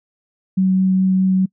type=tone with vibrato; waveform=sine; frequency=188.1 Hz; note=F#3; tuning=29 cents sharp; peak=-12 dBFS; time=0.57-1.46 s; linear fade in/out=10 ms; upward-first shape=triangle; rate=4.8 Hz; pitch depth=8 cents each way; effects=noise-tail reverb RT60 0.1 s tail -26 dB re dry